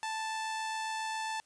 sawtooth tone with amplitude modulation, 880 Hz, A5, in tune, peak -29 dBFS, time 0.03-1.4 s, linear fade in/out 0 ms, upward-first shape sine, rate 87.3 Hz, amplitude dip 25%, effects white hiss -68 dBFS RMS until 1.45 s + resampled to 22050 Hz

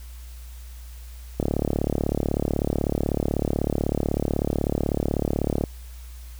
click train, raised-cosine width 2 ms, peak -9 dBFS, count 154, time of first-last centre 1.4-5.638 s, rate 36.1 Hz, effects added 60 Hz sine -37 dBFS peak until 6.39 s + white hiss -51 dBFS RMS until 6.39 s

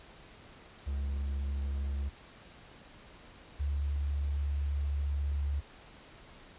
triangle / sine tone pair in turn, 69.3 / 71.37 Hz, C#2 / D2, 0 / -49 cents, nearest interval minor second, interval 51 cents, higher second, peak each -29 / -29 dBFS, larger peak neither, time 0.86-2.1 / 3.59-5.61 s, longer second, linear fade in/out 20 ms, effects pink hiss -54 dBFS RMS until 6.58 s + resampled to 8000 Hz

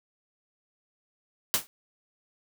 white noise with exponential decay, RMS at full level -20 dBFS, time 1.54-1.67 s, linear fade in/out 0 ms, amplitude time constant 28 ms, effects none

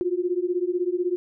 sine beating tone pair, 349.2 / 365.2 Hz, F4 / F#4, 0 / -23 cents, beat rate 16 Hz, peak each -25 dBFS, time 0.01-1.16 s, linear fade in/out 0 ms, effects none

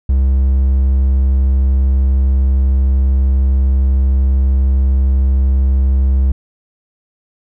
triangle tone, 66.4 Hz, C2, 26 cents sharp, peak -7 dBFS, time 0.09-6.32 s, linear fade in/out 5 ms, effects none

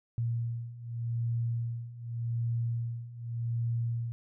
sine beating tone pair, 116.54 / 117.39 Hz, A#2 / A#2, 0 / +13 cents, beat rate 0.85 Hz, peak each -35 / -32 dBFS, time 0.18-4.12 s, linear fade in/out 0 ms, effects none

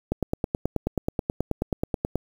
click train, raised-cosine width 2 ms, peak -10 dBFS, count 20, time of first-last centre 0.12-2.156 s, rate 9.33 Hz, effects 7-bit

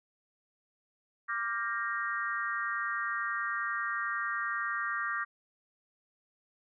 sine chord, G minor seventh, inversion second, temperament equal with one note detuned, 1174.7 / 1396.9 / 1595.4 / 1864.7 Hz, D6 / F6 / G6 / Bb6, 0 / 0 / +30 / 0 cents, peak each -35 / -38 / -37 / -36 dBFS, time 1.28-5.25 s, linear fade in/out 20 ms, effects none

